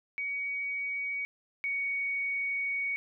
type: tone pair in turn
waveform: sine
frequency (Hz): 2253 / 2237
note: C#7 / C#7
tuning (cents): +28 / +15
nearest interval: unison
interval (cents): 13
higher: first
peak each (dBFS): -31 / -29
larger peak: second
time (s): 0.18-1.25 / 1.64-2.96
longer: second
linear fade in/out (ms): 0
effects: none